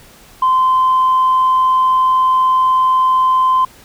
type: tone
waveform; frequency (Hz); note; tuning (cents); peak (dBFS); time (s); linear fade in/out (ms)
sine; 1034; C6; -21; -8; 0.42-3.65; 5
effects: tanh soft clip ceiling -6 dBFS + pink hiss -43 dBFS RMS until 3.84 s